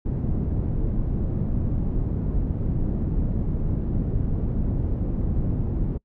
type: low-pass noise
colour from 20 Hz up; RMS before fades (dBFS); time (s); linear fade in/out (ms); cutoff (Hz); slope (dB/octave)
pink; -24; 0.05-5.98; 10; 230; 12
effects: noise-tail reverb RT60 0.1 s tail -26 dB re dry